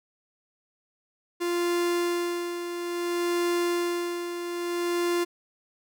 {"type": "tone with tremolo", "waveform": "45% pulse", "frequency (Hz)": 348, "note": "F4", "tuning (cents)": -6, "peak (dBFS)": -23, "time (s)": [1.4, 5.25], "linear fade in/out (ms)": 20, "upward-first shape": "sine", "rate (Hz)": 0.59, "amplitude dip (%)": 60, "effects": []}